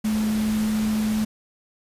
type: tone in noise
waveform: sine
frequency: 215.9 Hz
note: A3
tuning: 33 cents flat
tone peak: -20 dBFS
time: 0.04-1.25 s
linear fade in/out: 10 ms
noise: pink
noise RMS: -34 dBFS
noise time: 0.04-1.25 s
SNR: +11 dB
effects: resampled to 32000 Hz